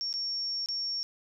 sine tone with dropouts, 5500 Hz, F8, 27 cents flat, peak -30 dBFS, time 0.01-1.03 s, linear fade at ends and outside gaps 0 ms, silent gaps 0.128-0.139 / 0.66-0.687 s, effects none

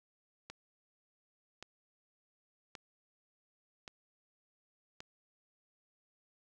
click train, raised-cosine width 0.2 ms, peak -28 dBFS, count 5, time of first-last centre 0.5-5.005 s, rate 0.888 Hz, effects none

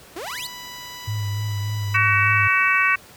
sawtooth exponential sweep, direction up, 311.1 to 4699 Hz, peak -26 dBFS, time 0.16-0.47 s, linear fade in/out 5 ms
10% pulse tone, 987.8 Hz, B5, in tune, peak -26 dBFS, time 0.26-1.97 s, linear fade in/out 10 ms
sine tone with vibrato, 103.7 Hz, G#2, 2 cents flat, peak -22 dBFS, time 1.07-2.48 s, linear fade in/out 10 ms, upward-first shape sine, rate 3.4 Hz, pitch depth 39 cents each way
harmonic tone, 377.4 Hz, F#4, 34 cents sharp, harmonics 3 / 4 / 5 / 6 / 7, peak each -22 / -22 / -22 / -22 / -22 dBFS, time 1.94-2.96 s, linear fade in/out 10 ms
effects pink hiss -46 dBFS RMS until 3.16 s + high-pass 60 Hz 12 dB/octave

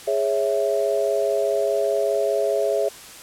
sine chord, C# minor, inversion second, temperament equal, 415.3 / 554.4 / 659.3 Hz, G#4 / C#5 / E5, 0 / 0 / 0 cents, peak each -23 dBFS, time 0.07-2.89 s, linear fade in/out 10 ms, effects white hiss -41 dBFS RMS until 3.22 s + low-pass 11000 Hz 12 dB/octave

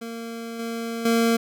25% pulse tone with level steps, 230 Hz, A#3, 23 cents flat, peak -28 / -24 / -14 dBFS, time 0.01-1.37 s, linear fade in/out 10 ms, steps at 0.59 / 1.05 s, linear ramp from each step 5 ms, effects none

